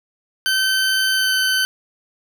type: tone with pitch glide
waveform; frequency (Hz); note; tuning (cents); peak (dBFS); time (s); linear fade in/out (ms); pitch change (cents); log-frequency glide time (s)
20% pulse; 1539 to 1526.6; G6 to G6; -32 to -46; -11; 0.46-1.65; 0; -14; 1.13-1.34
effects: none